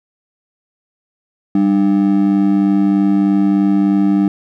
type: ring-modulated tone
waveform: triangle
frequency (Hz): 247.8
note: B3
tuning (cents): +6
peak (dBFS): -5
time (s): 1.55-4.28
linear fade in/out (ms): 2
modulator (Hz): 51.6
effects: none